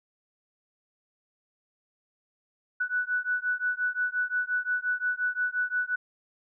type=beating tone pair; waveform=sine; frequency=1480 / 1485.7 Hz; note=F#6 / F#6; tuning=0 / +7 cents; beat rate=5.7 Hz; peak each=-29 / -29 dBFS; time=2.8-5.96 s; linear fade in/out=10 ms; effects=none